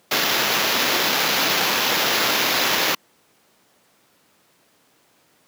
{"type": "noise with sample-and-hold", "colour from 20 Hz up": "violet", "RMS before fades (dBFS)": -20, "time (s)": [0.11, 2.95], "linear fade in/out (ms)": 5, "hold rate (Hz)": 8820, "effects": ["pink hiss -59 dBFS RMS until 5.47 s", "high-pass 200 Hz 12 dB/octave"]}